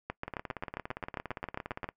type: two click trains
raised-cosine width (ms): 0.5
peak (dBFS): -19 / -22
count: 14 / 29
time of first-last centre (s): 0.1-1.843 / 0.28-1.889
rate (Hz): 7.46 / 17.4
effects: noise-tail reverb RT60 0.1 s tail -21 dB re dry